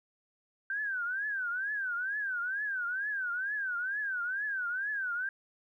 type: tone with vibrato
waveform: sine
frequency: 1551 Hz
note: G6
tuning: 19 cents flat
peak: -31 dBFS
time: 0.7-5.29 s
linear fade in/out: 2 ms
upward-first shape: triangle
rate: 2.2 Hz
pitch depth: 200 cents each way
effects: 12-bit